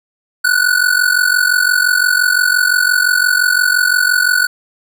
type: ring-modulated tone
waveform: square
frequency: 1480 Hz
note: F#6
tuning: in tune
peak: -8 dBFS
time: 0.44-4.47 s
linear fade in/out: 10 ms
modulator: 22.9 Hz
effects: none